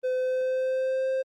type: tone with pitch glide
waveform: triangle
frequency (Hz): 510 to 526.5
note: C5 to C5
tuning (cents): -44 to +11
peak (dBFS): -22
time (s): 0.03-1.23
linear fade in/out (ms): 20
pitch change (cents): +55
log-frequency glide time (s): 0.13-1.09
effects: Opus 32 kbps